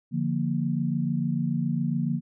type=chord; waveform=sine; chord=Bb major; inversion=first; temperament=equal with one note detuned; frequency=146.83 / 173.81 / 233.1 Hz; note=D3 / F3 / Bb3; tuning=0 / -8 / 0 cents; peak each=-28 dBFS; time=0.11-2.21 s; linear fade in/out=50 ms; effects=none